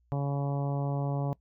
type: harmonic tone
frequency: 140.8 Hz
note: C#3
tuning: 27 cents sharp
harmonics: 1 / 2 / 3 / 4 / 5 / 6 / 7 / 8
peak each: -28 / -38 / -41 / -39 / -41 / -44 / -47 / -50 dBFS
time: 0.12-1.33 s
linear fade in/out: 0 ms
effects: noise-tail reverb RT60 0.1 s tail -22 dB re dry + added 60 Hz sine -65 dBFS peak until 1.4 s